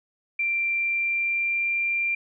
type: tone with pitch glide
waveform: sine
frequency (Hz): 2361 to 2376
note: D7 to D7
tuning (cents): +9 to +20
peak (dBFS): -22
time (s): 0.39-2.15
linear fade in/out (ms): 5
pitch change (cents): +11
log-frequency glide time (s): 0.74-1.69
effects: none